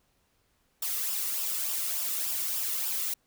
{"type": "noise with flanger", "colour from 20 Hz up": "blue", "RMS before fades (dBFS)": -31, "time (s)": [0.82, 3.14], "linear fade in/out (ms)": 5, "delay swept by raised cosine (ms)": [0.47, 1.3], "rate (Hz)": 3.4, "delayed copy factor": -0.5, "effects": ["pink hiss -71 dBFS RMS until 3.26 s"]}